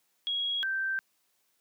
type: tone pair in turn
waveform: sine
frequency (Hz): 3309 / 1561.6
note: G#7 / G6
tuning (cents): -7 / -7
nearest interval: octave + minor second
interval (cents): 1300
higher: first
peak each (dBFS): -28 / -28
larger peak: neither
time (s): 0.27-0.63 / 0.63-0.99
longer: neither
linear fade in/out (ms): 0
effects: white hiss -73 dBFS RMS until 1.6 s + high-pass 150 Hz 12 dB/octave